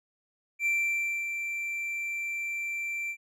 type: tone with ADSR envelope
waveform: triangle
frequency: 2349 Hz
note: D7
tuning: in tune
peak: -22 dBFS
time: 0.59-3.17 s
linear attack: 68 ms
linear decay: 600 ms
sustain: -7 dB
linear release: 71 ms
effects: none